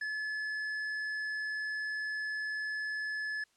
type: tone with tanh clipping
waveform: triangle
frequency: 1719 Hz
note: A6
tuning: 41 cents flat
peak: -35 dBFS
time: 0.01-3.44 s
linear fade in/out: 5 ms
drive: 11 dB
effects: white hiss -71 dBFS RMS until 3.56 s + low-pass 8000 Hz 12 dB/octave